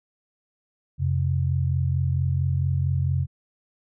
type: tone pair together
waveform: sine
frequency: 89.2 / 133.65 Hz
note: F2 / C3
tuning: +37 / +37 cents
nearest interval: perfect fifth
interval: 700 cents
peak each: -23 dBFS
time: 0.98-3.27 s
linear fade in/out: 50 ms
effects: none